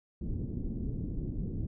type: low-pass noise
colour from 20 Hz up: pink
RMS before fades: -35 dBFS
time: 0.21-1.67 s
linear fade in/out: 5 ms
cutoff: 310 Hz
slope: 24 dB/octave
effects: none